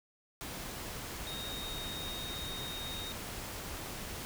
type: tone in noise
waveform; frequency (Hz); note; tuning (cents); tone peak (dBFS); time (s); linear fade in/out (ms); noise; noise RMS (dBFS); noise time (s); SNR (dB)
sine; 3722; A#7; -3; -41; 1.27-3.12; 0; pink; -42; 0.41-4.25; -2
effects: none